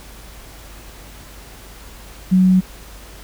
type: tone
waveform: sine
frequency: 185.6 Hz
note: F#3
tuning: 6 cents sharp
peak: -9 dBFS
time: 2.31-2.61 s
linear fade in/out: 20 ms
effects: added 50 Hz sine -39 dBFS peak until 3.23 s + pink hiss -41 dBFS RMS until 3.23 s